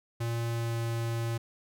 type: tone with pitch glide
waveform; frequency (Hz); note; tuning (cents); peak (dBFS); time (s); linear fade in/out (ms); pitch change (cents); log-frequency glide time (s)
square; 116.54 to 115.73; A#2 to A#2; 0 to -12; -30; 0.2-1.38; 10; -12; 0.48-0.77
effects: none